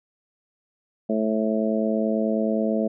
harmonic tone, 109.3 Hz, A2, 11 cents flat, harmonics 2 / 3 / 4 / 5 / 6, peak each -23 / -30 / -29 / -28 / -28 dBFS, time 1.09-2.88 s, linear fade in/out 10 ms, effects none

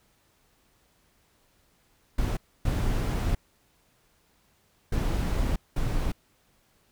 brown noise bursts at uneven times, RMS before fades -26 dBFS, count 4, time 2.18-2.37 / 2.65-3.35 / 4.92-5.56 / 5.76-6.12 s, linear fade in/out 5 ms, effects pink hiss -66 dBFS RMS until 6.91 s

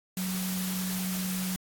sine tone in noise, 185 Hz, F#3, in tune, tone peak -30 dBFS, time 0.17-1.56 s, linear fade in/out 2 ms, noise white, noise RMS -36 dBFS, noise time 0.17-1.56 s, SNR +3 dB, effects AAC 64 kbps

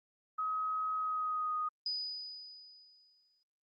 sine tone with pitch glide, 1269 to 1242.2 Hz, D#6 to D#6, +34 to -3 cents, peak -32 dBFS, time 0.38-1.69 s, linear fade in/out 10 ms, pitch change -37 cents, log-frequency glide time 0.95-1.56 s
sine tone with exponential decay, 4968 Hz, D#8, 3 cents flat, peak -32 dBFS, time 1.86-3.43 s, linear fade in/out 2 ms, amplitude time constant 340 ms
effects Opus 24 kbps

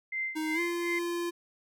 sine tone with tremolo, 2082 Hz, C7, 9 cents flat, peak -29 dBFS, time 0.12-0.99 s, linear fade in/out 5 ms, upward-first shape sine, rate 2.7 Hz, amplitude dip 90%
square tone with pitch glide, 312.7 to 345 Hz, D#4 to F4, +9 to -21 cents, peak -31 dBFS, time 0.35-1.31 s, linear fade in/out 20 ms, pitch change +170 cents, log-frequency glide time 0.54-0.6 s
effects none

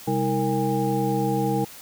sine tone cluster, 131 / 200.5 / 317.9 / 462.9 / 810 Hz, C3 / G3 / D#4 / A#4 / G#5, +2 / +39 / +37 / -12 / -43 cents, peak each -27 dBFS, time 0.07-1.65 s, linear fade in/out 10 ms, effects white hiss -43 dBFS RMS until 1.81 s

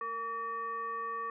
sine tone with frequency modulation, 1143 Hz, D6, 47 cents flat, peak -34 dBFS, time 0.01-1.3 s, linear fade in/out 2 ms, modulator 682 Hz, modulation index 0.63, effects none

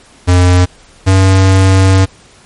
square tone pair in turn, 89.9 / 95.25 Hz, F#2 / G2, -49 / -49 cents, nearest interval minor second, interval 100 cents, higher second, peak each -5 dBFS, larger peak neither, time 0.27-0.66 / 1.06-2.06 s, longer second, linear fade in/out 20 ms, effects pink hiss -42 dBFS RMS until 2.45 s + MP3 48 kbps

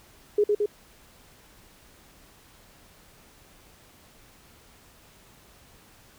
sine tone with echo, 415.3 Hz, G#4, in tune, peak -17 dBFS, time 0.38-0.44 s, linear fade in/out 5 ms, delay 110 ms, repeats 2, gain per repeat -2 dB, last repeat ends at 0.66 s, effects pink hiss -55 dBFS RMS until 6.18 s

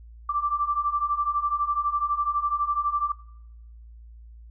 sine beating tone pair, 1165 / 1177 Hz, D6 / D6, -14 / +3 cents, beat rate 12 Hz, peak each -28 / -25 dBFS, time 0.29-3.12 s, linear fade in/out 5 ms, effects noise-tail reverb RT60 0.9 s tail -22 dB re dry + added 57 Hz sine -43 dBFS peak until 4.5 s

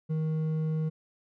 sine tone with hard clipping, 157.3 Hz, D#3, 19 cents sharp, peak -28 dBFS, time 0.09-0.9 s, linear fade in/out 20 ms, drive 5 dB, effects none

